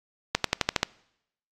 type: accelerating click train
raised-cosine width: 0.2 ms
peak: -3 dBFS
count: 7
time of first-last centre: 0.35-0.831 s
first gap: 93 ms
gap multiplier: 0.94
effects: noise-tail reverb RT60 0.8 s tail -25 dB re dry + AAC 48 kbps